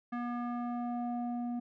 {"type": "tone with low-pass filter sweep", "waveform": "square", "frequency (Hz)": 241, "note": "B3", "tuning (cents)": -42, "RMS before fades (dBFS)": -36, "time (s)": [0.12, 1.6], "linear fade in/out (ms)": 10, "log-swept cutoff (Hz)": [1500, 520], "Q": 2.2, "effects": []}